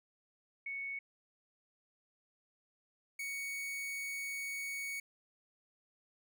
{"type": "tone pair in turn", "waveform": ["sine", "45% pulse"], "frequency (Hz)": [2217, 2231], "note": ["C#7", "C#7"], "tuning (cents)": [0, 11], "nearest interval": "unison", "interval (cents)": 11, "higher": "second", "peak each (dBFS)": [-38, -38], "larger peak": "neither", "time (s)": [[0.66, 0.99], [3.19, 5]], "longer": "second", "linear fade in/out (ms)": 5, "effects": []}